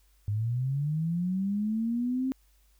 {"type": "linear sweep", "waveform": "sine", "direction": "up", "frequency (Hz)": [100.5, 266.4], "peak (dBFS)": -26, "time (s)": [0.28, 2.32], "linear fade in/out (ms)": 0, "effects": ["added 50 Hz sine -61 dBFS peak until 2.79 s", "white hiss -69 dBFS RMS until 2.79 s"]}